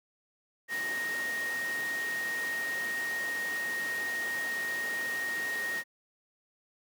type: tone in noise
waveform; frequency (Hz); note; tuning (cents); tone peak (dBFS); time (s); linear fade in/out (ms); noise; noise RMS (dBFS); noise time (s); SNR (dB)
sine; 1864.7; A#6; 0; -31; 0.68-5.84; 50; pink; -40; 0.68-5.84; +6
effects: high-pass 300 Hz 12 dB/octave

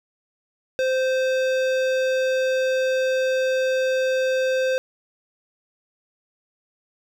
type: tone with hard clipping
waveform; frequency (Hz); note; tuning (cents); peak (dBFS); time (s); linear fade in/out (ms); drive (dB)
sine; 520; C5; -11; -21; 0.79-4.78; 0; 16
effects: none

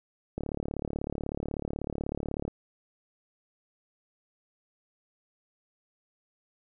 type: click train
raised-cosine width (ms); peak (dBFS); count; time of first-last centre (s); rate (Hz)
2; -19; 77; 0.38-2.479; 36.2
effects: none

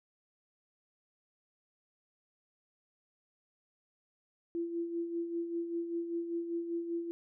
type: tone with tremolo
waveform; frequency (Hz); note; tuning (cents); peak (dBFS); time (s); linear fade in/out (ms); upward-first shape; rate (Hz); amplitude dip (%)
sine; 338.8; E4; +48; -31; 4.55-7.11; 0; sine; 5.1; 55
effects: none

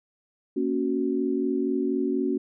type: chord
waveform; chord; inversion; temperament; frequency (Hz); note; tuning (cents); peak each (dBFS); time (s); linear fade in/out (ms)
sine; F# major; first; equal; 233.1 / 277.2 / 370; A#3 / C#4 / F#4; 0 / 0 / 0; -29 / -26 / -27; 0.56-2.38; 10
effects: none

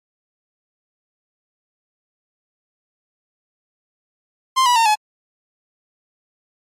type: tone with pitch steps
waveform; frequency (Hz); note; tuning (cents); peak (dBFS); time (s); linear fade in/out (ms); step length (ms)
45% pulse; 1047 / 976.9 / 911.5 / 850.4; C6 / B5 / A#5 / G#5; +1 / -19 / -39 / +41; -12; 4.56-4.956; 20; 99
effects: low-pass 10000 Hz 12 dB/octave + MP3 64 kbps

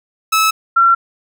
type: tone pair in turn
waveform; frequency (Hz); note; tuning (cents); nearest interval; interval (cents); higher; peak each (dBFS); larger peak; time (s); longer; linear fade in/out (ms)
sawtooth / sine; 1300 / 1362; E6 / F6; -24 / -44; minor second; 80; second; -7; neither; 0.32-0.51 / 0.76-0.95; neither; 10
effects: none

